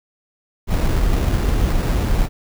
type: noise with sample-and-hold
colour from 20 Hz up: brown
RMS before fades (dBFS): -17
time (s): 0.67-2.29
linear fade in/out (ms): 50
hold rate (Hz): 3150
effects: none